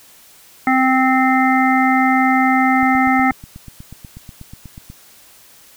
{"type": "harmonic tone", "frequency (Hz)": 260.7, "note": "C4", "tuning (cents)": -6, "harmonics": [1, 3, 5, 7, 8], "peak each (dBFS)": [-15, -16, -20, -23, -20], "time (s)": [0.67, 3.31], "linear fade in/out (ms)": 2}
{"type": "click train", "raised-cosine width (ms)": 5, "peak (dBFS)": -22, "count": 18, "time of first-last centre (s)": [2.83, 4.901], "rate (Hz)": 8.21}
{"effects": ["white hiss -46 dBFS RMS until 5.76 s"]}